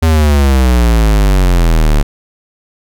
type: exponential sweep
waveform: square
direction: down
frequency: 82.41 to 36 Hz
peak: -7 dBFS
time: 0.02-2.03 s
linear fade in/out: 10 ms
effects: none